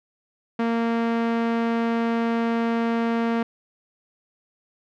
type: tone with low-pass filter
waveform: sawtooth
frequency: 230.9 Hz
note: A#3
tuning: 16 cents flat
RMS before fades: -23 dBFS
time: 0.59-3.43 s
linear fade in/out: 5 ms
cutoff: 2200 Hz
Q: 0.71
effects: none